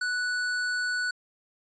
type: tone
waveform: square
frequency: 1480 Hz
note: F#6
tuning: in tune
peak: -27 dBFS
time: 0.01-1.11 s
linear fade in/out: 5 ms
effects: resampled to 16000 Hz